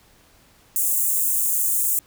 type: high-pass noise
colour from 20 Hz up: white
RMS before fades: -21 dBFS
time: 0.76-1.99 s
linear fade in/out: 0 ms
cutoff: 7100 Hz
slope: 48 dB/octave
effects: pink hiss -55 dBFS RMS until 2.06 s